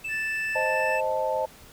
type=tone; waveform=triangle; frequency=2637 Hz; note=E7; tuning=in tune; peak=-28 dBFS; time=0.04-1.01 s; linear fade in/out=10 ms
type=tone with pitch glide; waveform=triangle; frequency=1760 to 1770.2 Hz; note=A6 to A6; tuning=0 to +10 cents; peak=-27 dBFS; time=0.08-1 s; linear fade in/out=50 ms; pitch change=+10 cents; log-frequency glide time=0.6-0.84 s
type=chord; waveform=sine; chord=A diminished; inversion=first; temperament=equal; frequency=523.3 / 622.3 / 880 Hz; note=C5 / Eb5 / A5; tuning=0 / 0 / 0 cents; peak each=-28 dBFS; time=0.55-1.46 s; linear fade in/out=10 ms
effects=pink hiss -50 dBFS RMS until 1.72 s